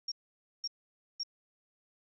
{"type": "tone bursts", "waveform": "sine", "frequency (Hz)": 5560, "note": "F8", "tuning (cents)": -9, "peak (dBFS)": -33, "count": 3, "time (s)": [0.08, 1.234], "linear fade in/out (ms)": 5, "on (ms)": 38, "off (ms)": 520, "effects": []}